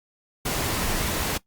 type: noise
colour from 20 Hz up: pink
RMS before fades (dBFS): -26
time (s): 0.45-1.38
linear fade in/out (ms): 10
effects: noise-tail reverb RT60 0.1 s tail -19 dB re dry + Opus 48 kbps